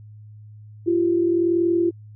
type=tone pair together; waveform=sine; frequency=341 / 382 Hz; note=F4 / G4; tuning=-41 / -45 cents; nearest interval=major second; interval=196 cents; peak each=-17 / -25 dBFS; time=0.86-1.91 s; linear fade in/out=20 ms; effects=added 106 Hz sine -40 dBFS peak until 2.15 s